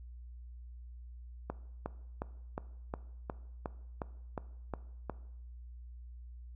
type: click train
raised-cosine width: 1 ms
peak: -22 dBFS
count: 11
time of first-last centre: 1.5-5.097 s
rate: 2.78 Hz
effects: noise-tail reverb RT60 0.8 s tail -18 dB re dry + added 60 Hz sine -46 dBFS peak until 6.55 s